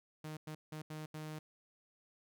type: tone bursts at uneven times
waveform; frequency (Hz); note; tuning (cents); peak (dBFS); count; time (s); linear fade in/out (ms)
sawtooth; 154.6; D#3; -11; -39; 5; 0.24-0.37 / 0.47-0.55 / 0.72-0.82 / 0.9-1.06 / 1.14-1.39; 5
effects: none